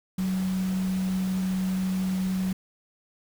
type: tone in noise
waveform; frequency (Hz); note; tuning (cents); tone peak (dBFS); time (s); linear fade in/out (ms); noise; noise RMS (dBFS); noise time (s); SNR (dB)
sine; 187.2; F#3; +20; -24; 0.18-2.53; 5; pink; -41; 0.18-2.53; +14
effects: none